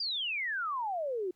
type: exponential sweep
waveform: sine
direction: down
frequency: 4900 to 349.2 Hz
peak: -31 dBFS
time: 0-1.31 s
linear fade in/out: 5 ms
effects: pink hiss -75 dBFS RMS until 1.35 s